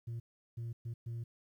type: tone bursts at uneven times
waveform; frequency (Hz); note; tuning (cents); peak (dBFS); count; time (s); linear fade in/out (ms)
sine; 116.54; A#2; 0; -35; 4; 0.07-0.2 / 0.57-0.73 / 0.85-0.94 / 1.06-1.24; 10
effects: tanh soft clip ceiling -37 dBFS + 12-bit